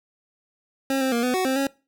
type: tone with pitch steps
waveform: 25% pulse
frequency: 269.5 / 263.2 / 235.5 / 250.5 / 372 / 263.2 / 274.4 Hz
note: C#4 / C4 / A#3 / B3 / F#4 / C4 / C#4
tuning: -49 / +10 / +18 / +25 / +9 / +10 / -17 cents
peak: -17 dBFS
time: 0.9-1.67 s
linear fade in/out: 2 ms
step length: 110 ms
effects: noise-tail reverb RT60 0.3 s tail -22 dB re dry